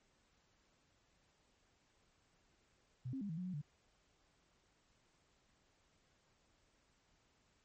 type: tone with pitch steps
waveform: sine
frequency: 126.3 / 267.2 / 202.7 / 160.3 / 181 / 183.9 / 146.8 Hz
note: B2 / C4 / G#3 / E3 / F#3 / F#3 / D3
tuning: +39 / +36 / -42 / -48 / -38 / -10 / 0 cents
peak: -40 dBFS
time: 3.05-3.617 s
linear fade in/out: 10 ms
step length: 81 ms
effects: pink hiss -75 dBFS RMS until 7.64 s + MP3 32 kbps